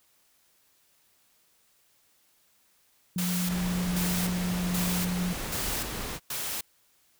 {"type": "tone", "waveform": "sine", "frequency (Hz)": 179.1, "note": "F3", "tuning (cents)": 44, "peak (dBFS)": -27, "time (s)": [3.16, 5.33], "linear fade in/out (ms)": 2}
{"type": "noise bursts", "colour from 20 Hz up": "white", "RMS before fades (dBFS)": -33, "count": 5, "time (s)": [3.18, 6.61], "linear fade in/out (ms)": 5, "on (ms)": 310, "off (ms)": 470}
{"type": "noise", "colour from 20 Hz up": "pink", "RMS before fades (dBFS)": -35, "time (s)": [3.46, 6.2], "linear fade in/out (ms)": 50}
{"effects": ["white hiss -66 dBFS RMS until 7.19 s"]}